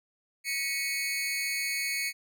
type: tone with amplitude modulation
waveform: sawtooth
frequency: 2217 Hz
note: C#7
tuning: in tune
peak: -22 dBFS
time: 0.44-2.13 s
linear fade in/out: 50 ms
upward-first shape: sine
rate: 285 Hz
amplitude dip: 80%
effects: none